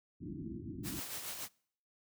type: low-pass noise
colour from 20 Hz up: white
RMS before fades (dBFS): -43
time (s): 0.2-1.01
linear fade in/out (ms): 20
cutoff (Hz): 350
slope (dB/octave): 96
type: noise with tremolo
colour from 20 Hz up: white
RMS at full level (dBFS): -41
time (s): 0.83-1.49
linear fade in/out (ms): 50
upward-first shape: sine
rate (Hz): 7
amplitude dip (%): 45
effects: noise-tail reverb RT60 0.6 s tail -25 dB re dry + high-pass 60 Hz 12 dB/octave